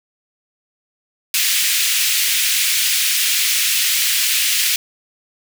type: high-pass noise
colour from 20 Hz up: pink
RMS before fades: -17 dBFS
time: 1.34-4.76 s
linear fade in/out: 2 ms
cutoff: 2200 Hz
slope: 24 dB/octave
effects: none

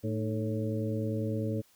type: harmonic tone with a mistuned harmonic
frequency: 110 Hz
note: A2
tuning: in tune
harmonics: 1 / 2 / 3 / 4 / 5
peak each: -32 / -35 / -37 / -38 / -39 dBFS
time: 0.03-1.62 s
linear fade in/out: 20 ms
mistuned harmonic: 3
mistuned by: -93 cents
effects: white hiss -64 dBFS RMS until 1.75 s

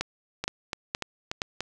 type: two click trains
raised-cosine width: 0.2 ms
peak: -10 / -13 dBFS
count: 4 / 5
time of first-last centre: 0.01-1.418 / 0.44-1.606 s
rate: 2.13 / 3.43 Hz
effects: none

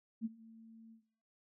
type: tone with ADSR envelope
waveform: sine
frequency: 225.1 Hz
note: A3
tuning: 40 cents sharp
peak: -32 dBFS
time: 0.21-1.03 s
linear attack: 43 ms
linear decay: 28 ms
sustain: -21 dB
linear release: 110 ms
effects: noise-tail reverb RT60 0.7 s tail -20 dB re dry

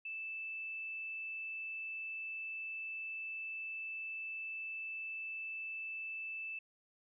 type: tone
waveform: sine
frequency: 2637 Hz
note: E7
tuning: in tune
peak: -40 dBFS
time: 0.05-6.59 s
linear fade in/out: 5 ms
effects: none

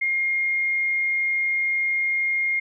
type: tone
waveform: sine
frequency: 2131 Hz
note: C7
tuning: 31 cents sharp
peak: -20 dBFS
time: 0.01-2.6 s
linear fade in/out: 10 ms
effects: none

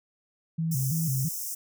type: tone with vibrato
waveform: sine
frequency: 146.83 Hz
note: D3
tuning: in tune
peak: -25 dBFS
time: 0.58-1.29 s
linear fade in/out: 10 ms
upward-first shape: square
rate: 3 Hz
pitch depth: 180 cents each way
type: high-pass noise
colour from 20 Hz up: white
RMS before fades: -34 dBFS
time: 0.71-1.55 s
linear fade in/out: 10 ms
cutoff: 5300 Hz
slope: 96 dB/octave
effects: none

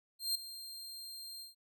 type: tone with ADSR envelope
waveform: sawtooth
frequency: 4186 Hz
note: C8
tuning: in tune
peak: -27 dBFS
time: 0.19-1.55 s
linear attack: 160 ms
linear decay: 7 ms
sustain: -15 dB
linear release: 140 ms
effects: none

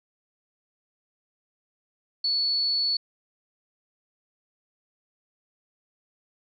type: tone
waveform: sine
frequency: 4427 Hz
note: C#8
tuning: 3 cents flat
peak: -22 dBFS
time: 2.24-2.97 s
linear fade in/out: 5 ms
effects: none

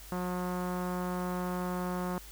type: tone with low-pass filter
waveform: sawtooth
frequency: 180 Hz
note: F#3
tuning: 47 cents flat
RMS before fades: -34 dBFS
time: 0.12-2.18 s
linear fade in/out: 0 ms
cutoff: 1200 Hz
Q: 1.9
effects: added 50 Hz sine -49 dBFS peak until 2.31 s + white hiss -51 dBFS RMS until 2.31 s

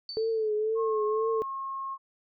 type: tone with exponential decay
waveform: sine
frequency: 4540 Hz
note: C#8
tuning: 41 cents sharp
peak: -33 dBFS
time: 0.09-0.49 s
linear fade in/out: 1 ms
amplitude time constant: 85 ms
type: tone with vibrato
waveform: sine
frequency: 437.1 Hz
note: A4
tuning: 11 cents flat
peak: -25 dBFS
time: 0.17-1.42 s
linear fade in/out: 0 ms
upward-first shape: triangle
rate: 2 Hz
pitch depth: 66 cents each way
type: tone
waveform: sine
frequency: 1080 Hz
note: C#6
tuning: 45 cents flat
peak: -32 dBFS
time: 0.75-1.98 s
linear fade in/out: 50 ms
effects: none

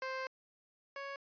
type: tone pair in turn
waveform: 15% pulse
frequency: 524 / 555.2 Hz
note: C5 / C#5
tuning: +2 / +3 cents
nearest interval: minor second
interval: 101 cents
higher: second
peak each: -31 / -35 dBFS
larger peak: first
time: 0.02-0.27 / 0.96-1.16 s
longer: first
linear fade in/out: 2 ms
effects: resampled to 11025 Hz

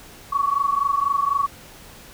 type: tone pair together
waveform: sine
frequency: 1112 / 1136 Hz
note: C#6 / C#6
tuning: +5 / +42 cents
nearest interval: unison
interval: 37 cents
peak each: -21 dBFS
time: 0.32-1.47 s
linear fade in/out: 10 ms
effects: pink hiss -44 dBFS RMS until 2.13 s

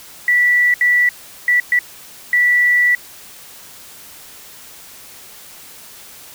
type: tone bursts at uneven times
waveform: sine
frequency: 1958 Hz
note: B6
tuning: 15 cents flat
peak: -10 dBFS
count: 5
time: 0.28-0.74 / 0.81-1.09 / 1.48-1.6 / 1.72-1.79 / 2.33-2.95 s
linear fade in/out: 2 ms
effects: white hiss -39 dBFS RMS until 6.34 s

